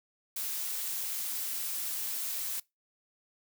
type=noise; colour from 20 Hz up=blue; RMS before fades=-35 dBFS; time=0.36-2.6 s; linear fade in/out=5 ms; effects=noise-tail reverb RT60 0.2 s tail -23 dB re dry